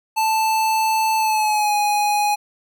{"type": "tone with pitch glide", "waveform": "square", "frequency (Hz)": [880, 830.6], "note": ["A5", "G#5"], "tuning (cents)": [0, 0], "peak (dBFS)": -17, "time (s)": [0.16, 2.36], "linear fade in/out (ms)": 20, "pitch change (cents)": -100, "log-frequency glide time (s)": [1.17, 1.75], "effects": []}